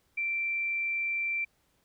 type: tone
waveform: sine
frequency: 2349 Hz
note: D7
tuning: in tune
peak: -28 dBFS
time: 0.17-1.45 s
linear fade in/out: 10 ms
effects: pink hiss -71 dBFS RMS until 1.84 s

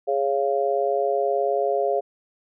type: chord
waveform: sine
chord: Db major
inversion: second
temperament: just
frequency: 415.8 / 554.4 / 693 Hz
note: Ab4 / Db5 / F5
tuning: +2 / 0 / -14 cents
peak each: -24 dBFS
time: 0.07-2.01 s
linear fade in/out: 20 ms
effects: none

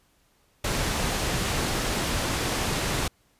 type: low-pass noise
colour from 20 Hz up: pink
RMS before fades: -27 dBFS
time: 0.64-3.08 s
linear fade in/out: 5 ms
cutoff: 9600 Hz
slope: 12 dB/octave
effects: pink hiss -65 dBFS RMS until 3.39 s + resampled to 32000 Hz

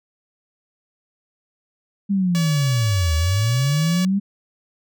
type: linear two-way sweep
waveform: sine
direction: down then up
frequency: 203.1 to 75.7 to 203.1 Hz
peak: -16 dBFS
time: 2.09-4.2 s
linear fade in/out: 20 ms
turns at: 3.15 s
type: tone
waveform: 5% pulse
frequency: 570 Hz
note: C#5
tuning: 48 cents sharp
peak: -15 dBFS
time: 2.35-4.05 s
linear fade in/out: 0 ms
effects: none

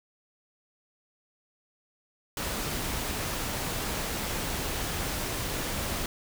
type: noise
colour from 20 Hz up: pink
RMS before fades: -32 dBFS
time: 2.37-6.06 s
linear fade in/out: 2 ms
effects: none

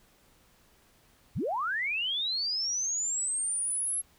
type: linear sweep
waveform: sine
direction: up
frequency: 46 to 11175 Hz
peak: -28 dBFS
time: 1.35-4.02 s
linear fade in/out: 20 ms
effects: pink hiss -63 dBFS RMS until 4.18 s

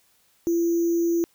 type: tone with sample-and-hold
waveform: sine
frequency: 338.8 Hz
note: E4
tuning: 48 cents sharp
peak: -19 dBFS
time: 0.47-1.24 s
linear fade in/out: 0 ms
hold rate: 6300 Hz
effects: white hiss -63 dBFS RMS until 1.34 s

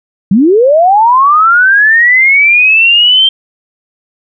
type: linear sweep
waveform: sine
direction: up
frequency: 174.61 to 3162 Hz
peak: -3 dBFS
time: 0.31-3.29 s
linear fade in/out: 5 ms
effects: none

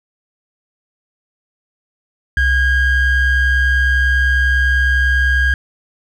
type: ring-modulated tone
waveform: triangle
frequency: 784 Hz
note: G5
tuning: in tune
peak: -6 dBFS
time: 2.37-5.54 s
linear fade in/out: 2 ms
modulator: 849 Hz
effects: none

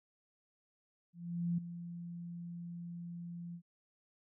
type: tone with ADSR envelope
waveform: sine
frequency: 172 Hz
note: F3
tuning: 26 cents flat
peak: -30 dBFS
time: 1.13-3.62 s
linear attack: 450 ms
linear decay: 6 ms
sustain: -12 dB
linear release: 77 ms
effects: none

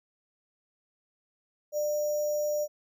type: tone with sample-and-hold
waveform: sine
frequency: 596 Hz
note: D5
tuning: 25 cents sharp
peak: -26 dBFS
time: 1.72-2.68 s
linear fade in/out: 50 ms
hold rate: 6300 Hz
effects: none

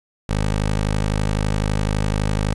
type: tone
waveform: 15% pulse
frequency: 51.91 Hz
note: G#1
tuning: in tune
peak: -12 dBFS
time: 0.29-2.54 s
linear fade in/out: 5 ms
effects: resampled to 24000 Hz + 9-bit

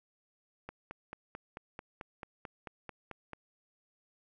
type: click train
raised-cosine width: 0.5 ms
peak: -27 dBFS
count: 13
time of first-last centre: 0.69-3.333 s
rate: 4.54 Hz
effects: none

